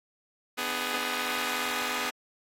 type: chord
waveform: 5% pulse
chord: G# diminished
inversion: first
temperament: just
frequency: 249.2 / 299 / 415.3 Hz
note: B3 / D4 / G#4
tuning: +16 / +31 / 0 cents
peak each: -22 / -26 / -23 dBFS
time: 0.57-2.11 s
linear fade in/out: 20 ms
effects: AAC 48 kbps